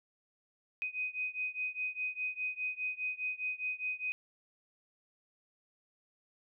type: beating tone pair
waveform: sine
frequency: 2502 / 2506.9 Hz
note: D#7 / D#7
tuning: +9 / +12 cents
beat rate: 4.9 Hz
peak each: -37 / -38 dBFS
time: 0.82-4.12 s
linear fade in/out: 0 ms
effects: none